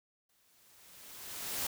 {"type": "noise with exponential growth", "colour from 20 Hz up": "white", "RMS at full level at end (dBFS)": -34, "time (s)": [0.29, 1.67], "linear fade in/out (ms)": 5, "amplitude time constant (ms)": 300, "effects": []}